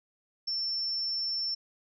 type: tone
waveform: sine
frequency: 5390 Hz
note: E8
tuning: 38 cents sharp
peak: -29 dBFS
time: 0.47-1.55 s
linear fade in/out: 10 ms
effects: none